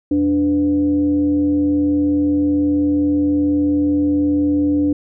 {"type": "tone with frequency modulation", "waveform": "sine", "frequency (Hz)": 292.6, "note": "D4", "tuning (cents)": -6, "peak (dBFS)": -13, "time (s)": [0.11, 4.93], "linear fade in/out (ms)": 5, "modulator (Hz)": 208, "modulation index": 0.39, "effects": []}